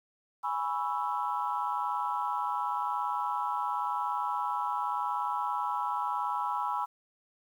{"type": "chord", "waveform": "sine", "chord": "C# minor seventh", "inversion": "second", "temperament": "equal", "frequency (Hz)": [830.6, 987.8, 1108.7, 1318.5], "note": ["G#5", "B5", "C#6", "E6"], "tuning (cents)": [0, 0, 0, 0], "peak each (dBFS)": [-34, -32, -37, -35], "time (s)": [0.43, 6.86], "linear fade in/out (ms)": 20, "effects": ["tanh soft clip ceiling -19 dBFS", "10-bit"]}